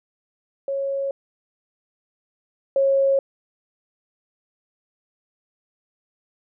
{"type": "tone pair in turn", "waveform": "sine", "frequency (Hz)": [550, 545.9], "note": ["C#5", "C#5"], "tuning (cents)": [-14, -27], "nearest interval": "unison", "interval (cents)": 13, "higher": "first", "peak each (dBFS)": [-22, -15], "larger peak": "second", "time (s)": [[0.68, 1.11], [2.76, 3.19]], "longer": "neither", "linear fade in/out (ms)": 2, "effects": []}